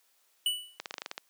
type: tone with exponential decay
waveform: square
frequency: 2960 Hz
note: F#7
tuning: in tune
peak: -24 dBFS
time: 0.46-0.79 s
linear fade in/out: 2 ms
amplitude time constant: 71 ms
type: clicks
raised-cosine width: 0.2 ms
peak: -18 dBFS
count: 9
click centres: 0.8 / 0.858 / 0.909 / 0.941 / 0.982 / 1.019 / 1.061 / 1.114 / 1.179 s
effects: white hiss -69 dBFS RMS until 1.29 s + high-pass 400 Hz 12 dB/octave